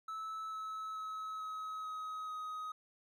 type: tone with pitch steps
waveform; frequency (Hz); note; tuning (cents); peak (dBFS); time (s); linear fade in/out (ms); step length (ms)
triangle; 1306 / 1296.2 / 1286.5 / 1276.9 / 1267.4 / 1257.9; E6 / E6 / E6 / D#6 / D#6 / D#6; -17 / -30 / -43 / +44 / +32 / +19; -38; 0.08-2.72; 5; 440
effects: none